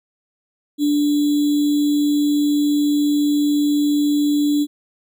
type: tone with sample-and-hold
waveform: sine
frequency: 292.9 Hz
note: D4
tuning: 5 cents flat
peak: -14 dBFS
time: 0.78-4.67 s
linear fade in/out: 50 ms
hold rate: 3675 Hz
effects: none